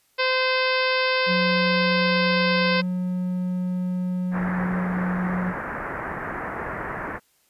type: harmonic tone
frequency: 516 Hz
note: C5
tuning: 24 cents flat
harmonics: 1 / 2 / 3 / 4 / 5 / 6 / 7 / 8 / 9 / 10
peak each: -24 / -27 / -27 / -28 / -28 / -34 / -34 / -36 / -32 / -36 dBFS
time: 0.18-2.82 s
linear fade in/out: 20 ms
type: tone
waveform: triangle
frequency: 181.5 Hz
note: F#3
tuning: 33 cents flat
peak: -21 dBFS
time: 1.26-5.54 s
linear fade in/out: 50 ms
type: low-pass noise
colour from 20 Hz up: white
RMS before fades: -31 dBFS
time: 4.31-7.2 s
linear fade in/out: 50 ms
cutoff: 1900 Hz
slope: 48 dB/octave
effects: white hiss -64 dBFS RMS until 7.49 s + resampled to 32000 Hz